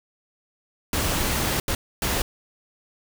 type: noise bursts at uneven times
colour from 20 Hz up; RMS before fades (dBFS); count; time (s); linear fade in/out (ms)
pink; -24; 3; 0.93-1.6 / 1.68-1.75 / 2.02-2.22; 2
effects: none